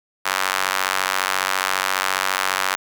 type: tone with high-pass filter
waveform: sawtooth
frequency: 94.6 Hz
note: F#2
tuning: 39 cents sharp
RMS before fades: -22 dBFS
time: 0.25-2.76 s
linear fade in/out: 10 ms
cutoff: 1200 Hz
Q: 1.4
effects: none